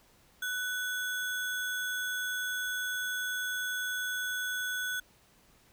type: tone with sample-and-hold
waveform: sine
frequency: 1490 Hz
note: F#6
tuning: 12 cents sharp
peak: -31 dBFS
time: 0.42-5 s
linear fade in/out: 5 ms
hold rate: 4900 Hz
effects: pink hiss -63 dBFS RMS until 5.72 s